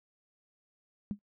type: tone with exponential decay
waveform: sine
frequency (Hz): 205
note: G#3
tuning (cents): -22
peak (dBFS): -27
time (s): 1.11-1.19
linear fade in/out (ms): 0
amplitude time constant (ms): 16
effects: noise-tail reverb RT60 0.1 s tail -22 dB re dry